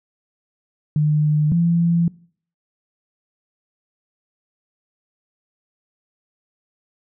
sine tone pair in turn, 151 / 169.49 Hz, D3 / E3, +48 / +48 cents, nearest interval major second, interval 200 cents, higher second, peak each -14 dBFS, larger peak neither, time 0.96-1.52 / 1.52-2.08 s, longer neither, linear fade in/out 2 ms, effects noise-tail reverb RT60 0.5 s tail -22 dB re dry

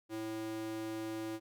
square tone with high-pass filter, 110 Hz, A2, in tune, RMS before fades -40 dBFS, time 0.09-1.4 s, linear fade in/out 50 ms, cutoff 280 Hz, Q 2.9, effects none

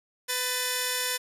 5% pulse tone pair together, 500 / 1768.5 Hz, B4 / A6, +21 / +8 cents, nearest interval octave + minor seventh, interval 2187 cents, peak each -18 dBFS, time 0.28-1.18 s, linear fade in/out 20 ms, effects resampled to 32000 Hz

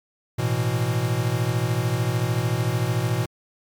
square chord, A suspended second, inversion none, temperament equal, 110 / 123.47 / 164.81 Hz, A2 / B2 / E3, 0 / 0 / 0 cents, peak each -26 / -24 / -30 dBFS, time 0.38-3.26 s, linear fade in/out 10 ms, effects MP3 96 kbps

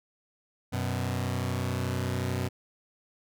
sawtooth tone pair together, 93.7 / 125 Hz, F#2 / B2, +22 / +21 cents, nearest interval perfect fourth, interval 499 cents, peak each -27 / -27 dBFS, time 0.72-2.49 s, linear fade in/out 20 ms, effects none

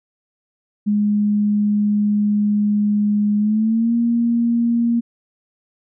sine tone with pitch glide, 207.7 to 234.5 Hz, G#3 to A#3, 0 to +11 cents, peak -14 dBFS, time 0.86-5.01 s, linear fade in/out 20 ms, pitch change +211 cents, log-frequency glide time 3.38-3.94 s, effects none

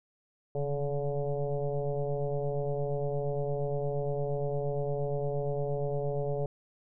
sine tone with frequency modulation, 283.7 Hz, C#4, 40 cents sharp, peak -28 dBFS, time 0.55-6.46 s, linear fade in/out 2 ms, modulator 144 Hz, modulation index 2.4, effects none

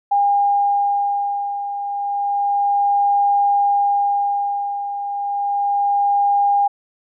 sine beating tone pair, 808 / 808.31 Hz, G#5 / G#5, -48 / -47 cents, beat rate 0.31 Hz, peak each -16 / -22 dBFS, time 0.11-6.68 s, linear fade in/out 10 ms, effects none

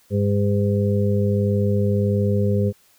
harmonic tone, 101.5 Hz, G#2, 39 cents flat, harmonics 1 / 2 / 4 / 5, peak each -19 / -22 / -25 / -26 dBFS, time 0.1-2.73 s, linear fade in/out 50 ms, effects white hiss -57 dBFS RMS until 2.98 s

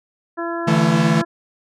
harmonic tone, 338 Hz, E4, 43 cents sharp, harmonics 1 / 2 / 3 / 4 / 5, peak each -25 / -28 / -30 / -31 / -32 dBFS, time 0.37-1.25 s, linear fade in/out 20 ms
45% pulse chord, D suspended second, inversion none, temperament equal, 146.83 / 164.81 / 220 Hz, D3 / E3 / A3, 0 / 0 / 0 cents, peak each -21 / -17 / -18 dBFS, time 0.67-1.22 s, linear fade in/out 10 ms
effects low-pass 7000 Hz 12 dB/octave

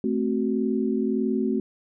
sine chord, F# diminished, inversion first, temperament equal with one note detuned, 220 / 261.6 / 373 Hz, A3 / C4 / F#4, 0 / 0 / +14 cents, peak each -25 / -26 / -27 dBFS, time 0.04-1.6 s, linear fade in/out 2 ms, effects none

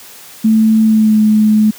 sine tone with pitch glide, 220 to 214.5 Hz, A3 to A3, 0 to -44 cents, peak -6 dBFS, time 0.44-1.71 s, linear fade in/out 10 ms, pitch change -44 cents, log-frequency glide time 0.84-1.2 s, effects white hiss -36 dBFS RMS until 1.78 s + high-pass 100 Hz 12 dB/octave

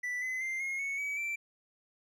triangle tone with pitch steps, 1975.5 / 2032 / 2091 / 2151 / 2212 / 2276 / 2341 Hz, B6 / B6 / C7 / C7 / C#7 / C#7 / D7, 0 / +49 / -2 / +47 / -4 / +45 / -6 cents, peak -31 dBFS, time 0.03-1.36 s, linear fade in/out 10 ms, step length 190 ms, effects none

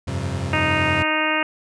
35% pulse chord, F suspended second, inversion none, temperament equal with one note detuned, 87.31 / 98 / 133.79 Hz, F2 / G2 / C3, 0 / 0 / +39 cents, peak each -26 dBFS, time 0.07-1.03 s, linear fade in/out 10 ms
harmonic tone, 310.1 Hz, D#4, 6 cents flat, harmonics 1 / 2 / 3 / 4 / 5 / 6 / 7 / 8 / 9, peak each -27 / -27 / -27 / -27 / -27 / -27 / -27 / -27 / -27 dBFS, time 0.53-1.43 s, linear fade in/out 2 ms
effects resampled to 22050 Hz

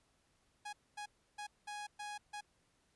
sawtooth tone bursts at uneven times, 830.6 Hz, G#5, in tune, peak -39 dBFS, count 6, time 0.65-0.73 / 0.97-1.06 / 1.38-1.47 / 1.67-1.87 / 1.99-2.18 / 2.33-2.41 s, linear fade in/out 10 ms, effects pink hiss -75 dBFS RMS until 2.95 s + resampled to 24000 Hz

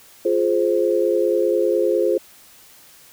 sine chord, F minor, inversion none, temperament just, 349.2 / 419.1 / 523.8 Hz, F4 / Ab4 / C5, 0 / +16 / +2 cents, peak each -20 dBFS, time 0.25-2.18 s, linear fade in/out 5 ms, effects white hiss -48 dBFS RMS until 3.12 s

